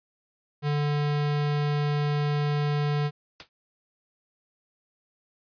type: tone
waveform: square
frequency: 146.83 Hz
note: D3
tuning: in tune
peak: -24 dBFS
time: 0.62-3.11 s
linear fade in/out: 50 ms
type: noise with exponential decay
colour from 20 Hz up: white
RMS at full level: -34 dBFS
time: 3.4-3.49 s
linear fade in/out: 0 ms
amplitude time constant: 19 ms
effects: resampled to 11025 Hz